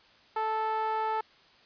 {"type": "tone with band-pass filter", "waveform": "sawtooth", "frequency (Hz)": 438.5, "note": "A4", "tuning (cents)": -6, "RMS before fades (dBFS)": -30, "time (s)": [0.36, 1.21], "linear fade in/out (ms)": 5, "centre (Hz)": 990, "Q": 3, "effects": ["white hiss -59 dBFS RMS until 1.65 s", "resampled to 11025 Hz"]}